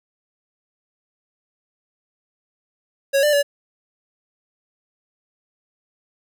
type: tone with pitch steps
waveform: square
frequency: 552 / 593 / 572 Hz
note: C#5 / D5 / D5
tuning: -7 / +17 / -46 cents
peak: -15 dBFS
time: 3.13-3.43 s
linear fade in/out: 20 ms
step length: 100 ms
effects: none